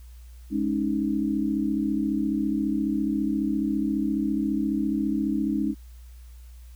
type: chord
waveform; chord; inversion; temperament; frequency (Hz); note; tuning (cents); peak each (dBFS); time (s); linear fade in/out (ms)
sine; Ab suspended fourth; none; just; 207.7 / 276.9 / 311.5; Ab3 / Db4 / Eb4; 0 / -2 / +2; -27; 0.5-5.75; 50
effects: added 60 Hz sine -42 dBFS peak until 6.75 s + white hiss -60 dBFS RMS until 6.75 s